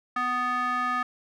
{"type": "tone with band-pass filter", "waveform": "square", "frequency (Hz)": 248.4, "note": "B3", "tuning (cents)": 10, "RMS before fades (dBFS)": -27, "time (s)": [0.16, 1.03], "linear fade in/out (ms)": 5, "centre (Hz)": 1400, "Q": 5.6, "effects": []}